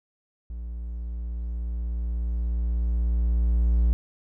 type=tone with level ramp; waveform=triangle; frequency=58.27 Hz; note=A#1; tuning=in tune; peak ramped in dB=-30 to -15 dBFS; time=0.5-3.93 s; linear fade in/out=0 ms; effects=none